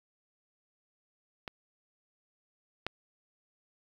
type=clicks; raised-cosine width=0.3 ms; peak=-22 / -16 dBFS; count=2; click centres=1.478 / 2.866 s; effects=8-bit